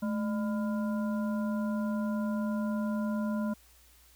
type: harmonic tone with a mistuned harmonic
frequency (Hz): 201.1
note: G3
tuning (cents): +44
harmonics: 1 / 3 / 5 / 7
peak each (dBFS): -29 / -39 / -43 / -46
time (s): 0.02-3.54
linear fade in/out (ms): 10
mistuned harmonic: 1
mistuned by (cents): +120
effects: added 60 Hz sine -61 dBFS peak until 4.15 s + white hiss -61 dBFS RMS until 4.15 s